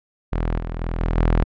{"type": "tone with level steps", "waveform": "sawtooth", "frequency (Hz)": 41.2, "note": "E1", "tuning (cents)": 0, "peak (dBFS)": [-16, -22, -19, -15, -11], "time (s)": [0.32, 1.44], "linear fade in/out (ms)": 10, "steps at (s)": [0.58, 0.8, 1, 1.16], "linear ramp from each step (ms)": 10, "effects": ["low-pass 2000 Hz 12 dB/octave"]}